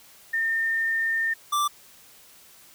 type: tone pair in turn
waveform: sine / square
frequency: 1814 / 1174.2 Hz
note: A#6 / D6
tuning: -48 / -1 cents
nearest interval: minor sixth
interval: 753 cents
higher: first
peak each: -22 dBFS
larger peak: neither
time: 0.33-1.34 / 1.52-1.68 s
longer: first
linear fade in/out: 10 ms
effects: white hiss -52 dBFS RMS until 2.74 s